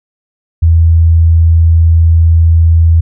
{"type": "tone", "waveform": "sine", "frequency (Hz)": 82.41, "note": "E2", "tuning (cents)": 0, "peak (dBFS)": -3, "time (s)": [0.62, 3.01], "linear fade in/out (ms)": 10, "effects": []}